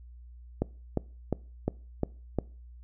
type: click train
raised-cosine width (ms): 2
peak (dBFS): -13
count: 6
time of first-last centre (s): 0.62-2.387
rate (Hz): 2.83
effects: noise-tail reverb RT60 0.4 s tail -23 dB re dry + added 60 Hz sine -46 dBFS peak until 2.83 s